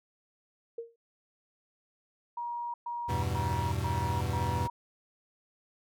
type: tone with exponential decay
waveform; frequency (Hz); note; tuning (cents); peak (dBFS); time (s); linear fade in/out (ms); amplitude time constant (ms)
sine; 463.6; A#4; -10; -32; 0.78-0.96; 5; 39
type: tone bursts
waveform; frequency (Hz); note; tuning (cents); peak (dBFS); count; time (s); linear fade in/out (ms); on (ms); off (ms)
sine; 951; A#5; +34; -33; 5; 2.37-4.7; 5; 370; 120
type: chord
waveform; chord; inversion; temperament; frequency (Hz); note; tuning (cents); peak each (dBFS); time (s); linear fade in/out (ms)
40% pulse; E minor; none; equal; 82.41 / 98 / 123.47; E2 / G2 / B2; 0 / 0 / 0; -33; 3.08-4.68; 20
effects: none